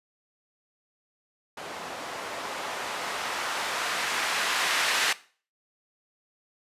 violet noise with low-pass filter sweep, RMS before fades -30 dBFS, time 1.57-5.13 s, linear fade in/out 5 ms, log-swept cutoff 580 to 1800 Hz, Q 0.81, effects noise-tail reverb RT60 0.4 s tail -18 dB re dry + resampled to 32000 Hz

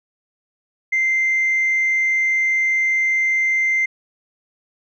sine tone, 2085 Hz, C7, 7 cents flat, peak -14 dBFS, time 0.92-3.86 s, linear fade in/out 10 ms, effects tanh soft clip ceiling -12 dBFS

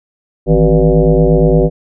sine tone with frequency modulation, 164.81 Hz, E3, in tune, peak -6 dBFS, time 0.46-1.7 s, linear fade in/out 50 ms, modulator 107 Hz, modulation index 3.8, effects none

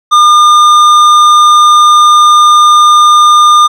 sine tone with tanh clipping, 1208 Hz, D6, 48 cents sharp, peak -3 dBFS, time 0.11-3.68 s, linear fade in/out 20 ms, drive 12 dB, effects none

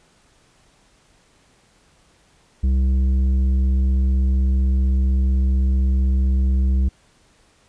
sine tone with tanh clipping, 65.41 Hz, C2, in tune, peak -16 dBFS, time 2.63-6.89 s, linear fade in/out 10 ms, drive 8 dB, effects pink hiss -57 dBFS RMS until 7.68 s + resampled to 22050 Hz

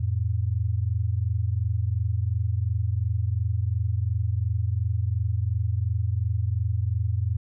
sine tone pair together, 87.8 / 110.62 Hz, F2 / A2, +10 / +10 cents, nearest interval major third, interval 400 cents, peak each -25 dBFS, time 0-7.37 s, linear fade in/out 10 ms, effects none

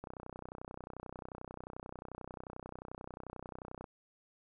click train, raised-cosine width 1 ms, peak -30 dBFS, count 120, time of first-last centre 0.04-3.842 s, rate 31.3 Hz, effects none

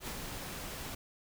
pink noise with ADSR envelope, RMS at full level -39 dBFS, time 0-0.95 s, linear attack 75 ms, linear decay 66 ms, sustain -3 dB, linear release 6 ms, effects none

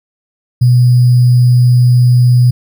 sine tone with sample-and-hold, 123.47 Hz, B2, in tune, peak -4 dBFS, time 0.61-2.51 s, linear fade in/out 10 ms, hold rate 4900 Hz, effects none

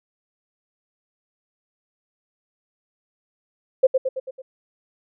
sine tone with echo, 523.3 Hz, C5, in tune, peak -9 dBFS, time 3.83-3.87 s, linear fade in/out 10 ms, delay 110 ms, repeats 5, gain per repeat -5 dB, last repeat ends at 4.42 s, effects none

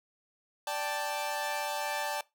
sawtooth chord, D suspended fourth, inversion none, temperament equal, 587.3 / 784 / 880 Hz, D5 / G5 / A5, 0 / 0 / 0 cents, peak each -33 / -34 / -31 dBFS, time 0.67-2.21 s, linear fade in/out 2 ms, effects noise-tail reverb RT60 0.2 s tail -20 dB re dry

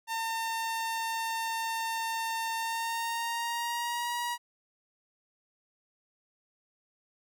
sawtooth tone with pitch glide, 906 to 958.2 Hz, A#5 to A#5, -50 to +47 cents, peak -27 dBFS, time 0.07-4.38 s, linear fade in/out 50 ms, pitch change +97 cents, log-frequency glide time 2.56-4.14 s, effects none

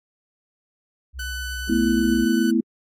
sine tone with vibrato, 64.2 Hz, C2, 32 cents flat, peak -30 dBFS, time 1.13-2.27 s, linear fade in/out 50 ms, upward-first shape square, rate 8.2 Hz, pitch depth 36 cents each way
sawtooth tone, 1499 Hz, F#6, 22 cents sharp, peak -26 dBFS, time 1.19-2.51 s, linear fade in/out 5 ms
sine chord, A suspended second, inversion none, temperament just, 220 / 247.5 / 330 Hz, A3 / B3 / E4, 0 / +4 / +2 cents, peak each -21 dBFS, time 1.69-2.61 s, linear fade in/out 10 ms
effects AAC 48 kbps

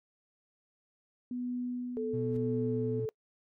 sine tone with tremolo, 246.9 Hz, B3, in tune, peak -32 dBFS, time 1.31-3 s, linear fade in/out 2 ms, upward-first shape sine, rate 1 Hz, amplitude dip 40%
sine tone, 437.3 Hz, A4, 11 cents flat, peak -32 dBFS, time 1.97-3.09 s, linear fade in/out 0 ms
triangle tone with pitch glide, 122.5 to 119.36 Hz, B2 to A#2, -14 to +41 cents, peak -33 dBFS, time 2.13-3.06 s, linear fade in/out 10 ms, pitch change -45 cents, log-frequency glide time 2.24-2.85 s
brown noise with exponential growth, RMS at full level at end -43 dBFS, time 2.27-2.37 s, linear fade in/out 5 ms, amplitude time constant 21 ms
effects noise-tail reverb RT60 0.1 s tail -25 dB re dry

